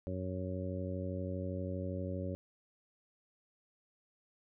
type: harmonic tone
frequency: 92.5 Hz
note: F#2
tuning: in tune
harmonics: 1 / 2 / 3 / 4 / 5 / 6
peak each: -39 / -42 / -44 / -47 / -48 / -43 dBFS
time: 0.07-2.35 s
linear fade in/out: 0 ms
effects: none